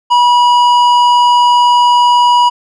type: tone with tanh clipping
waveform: sine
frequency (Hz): 971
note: B5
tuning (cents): -30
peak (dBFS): -7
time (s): 0.1-2.5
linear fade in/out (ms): 20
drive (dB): 11
effects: none